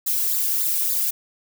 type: noise with flanger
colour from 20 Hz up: violet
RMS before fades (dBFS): -22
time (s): 0.06-1.11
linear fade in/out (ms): 10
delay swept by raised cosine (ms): 0.33 to 1.63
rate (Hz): 3.5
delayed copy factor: -0.8
effects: none